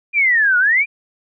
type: exponential two-way sweep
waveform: sine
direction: down then up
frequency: 2441 to 1423 to 2441 Hz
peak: -11 dBFS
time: 0.13-0.86 s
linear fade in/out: 50 ms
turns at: 0.58 s
effects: none